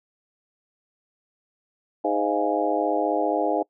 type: harmonic tone with a mistuned harmonic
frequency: 103.83 Hz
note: G#2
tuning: in tune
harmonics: 3 / 4 / 5 / 6 / 7 / 8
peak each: -27 / -29 / -28 / -28 / -27 / -28 dBFS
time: 2.04-3.63 s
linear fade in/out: 10 ms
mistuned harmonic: 7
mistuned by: -70 cents
effects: noise-tail reverb RT60 0.1 s tail -24 dB re dry